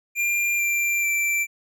square tone with pitch steps, 2392 / 2367 / 2343 Hz, D7 / D7 / D7, +31 / +13 / -5 cents, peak -21 dBFS, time 0.15-1.47 s, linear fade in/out 50 ms, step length 440 ms, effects none

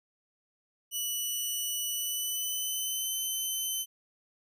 10% pulse tone with pitch glide, 2957 to 3061 Hz, F#7 to G7, -2 to -42 cents, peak -23 dBFS, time 0.91-3.86 s, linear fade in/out 50 ms, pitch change +60 cents, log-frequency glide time 1.88-3.11 s, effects none

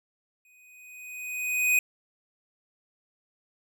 square tone with exponential growth, 2495 Hz, D#7, 4 cents sharp, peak -19 dBFS, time 0.45-1.79 s, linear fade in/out 2 ms, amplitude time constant 290 ms, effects none

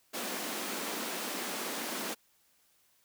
pink high-pass noise, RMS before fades -37 dBFS, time 0.13-2.15 s, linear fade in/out 20 ms, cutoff 200 Hz, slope 48 dB/octave, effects white hiss -69 dBFS RMS until 3.04 s

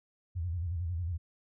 sine tone with vibrato, 85.9 Hz, F2, 28 cents flat, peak -31 dBFS, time 0.35-1.18 s, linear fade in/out 20 ms, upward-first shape square, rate 11 Hz, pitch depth 100 cents each way, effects none

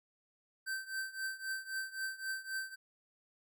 square tone with tremolo, 1552 Hz, G6, 18 cents flat, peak -35 dBFS, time 0.66-2.76 s, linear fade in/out 20 ms, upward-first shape triangle, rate 3.8 Hz, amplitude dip 90%, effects none

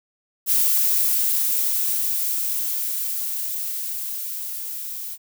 violet noise with level ramp, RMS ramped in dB -18 to -32 dBFS, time 0.46-5.18 s, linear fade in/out 50 ms, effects none

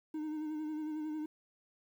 triangle tone with vibrato, 307.7 Hz, D#4, 19 cents flat, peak -34 dBFS, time 0.14-1.26 s, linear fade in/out 5 ms, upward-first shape sine, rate 11 Hz, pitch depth 34 cents each way, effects 11-bit

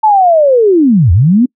sine linear two-way sweep, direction down then up, 886 to 77.78 to 261.9 Hz, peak -4 dBFS, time 0.03-1.46 s, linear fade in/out 10 ms, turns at 1.12 s, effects noise-tail reverb RT60 0.1 s tail -26 dB re dry

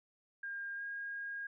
sine tone with pitch glide, 1609 to 1627.7 Hz, G6 to G#6, +45 to -35 cents, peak -39 dBFS, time 0.43-1.47 s, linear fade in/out 5 ms, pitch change +20 cents, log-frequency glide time 0.76-0.82 s, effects none

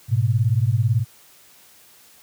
sine beating tone pair, 106.1 / 124.1 Hz, G#2 / B2, +38 / +9 cents, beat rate 18 Hz, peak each -18 / -19 dBFS, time 0.08-1.05 s, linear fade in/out 50 ms, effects white hiss -51 dBFS RMS until 2.22 s + high-pass 60 Hz 12 dB/octave

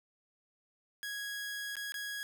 sawtooth tone with dropouts, 1658 Hz, G#6, 3 cents flat, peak -34 dBFS, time 1.03-2.23 s, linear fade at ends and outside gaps 0 ms, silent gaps 1.755-1.767 / 1.921-1.942 s, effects none

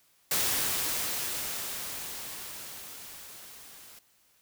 white noise with level ramp, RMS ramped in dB -27 to -51 dBFS, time 0.31-3.99 s, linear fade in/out 2 ms, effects white hiss -66 dBFS RMS until 4.41 s

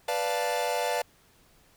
45% pulse chord, B half-diminished seventh, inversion none, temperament equal, 493.9 / 587.3 / 698.5 / 880 Hz, B4 / D5 / F5 / A5, 0 / 0 / 0 / 0 cents, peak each -32 dBFS, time 0.08-1.02 s, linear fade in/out 5 ms, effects pink hiss -61 dBFS RMS until 1.76 s

